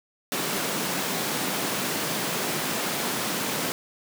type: high-pass noise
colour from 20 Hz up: pink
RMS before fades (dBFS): -28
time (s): 0.32-3.72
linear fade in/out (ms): 0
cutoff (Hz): 160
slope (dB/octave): 24
effects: none